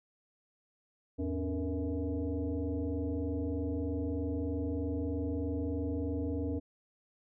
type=tone with frequency modulation; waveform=sine; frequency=103.6 Hz; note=G#2; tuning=4 cents flat; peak=-31 dBFS; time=1.18-6.6 s; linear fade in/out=20 ms; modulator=184 Hz; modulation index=2; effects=none